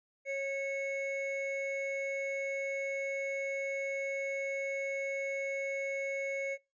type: tone pair together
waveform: triangle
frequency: 548 / 2201 Hz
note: C#5 / C#7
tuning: -20 / -13 cents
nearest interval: 2 octaves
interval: 2407 cents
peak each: -33 / -35 dBFS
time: 0.25-6.58 s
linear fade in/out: 50 ms
effects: noise-tail reverb RT60 0.3 s tail -26 dB re dry + resampled to 16000 Hz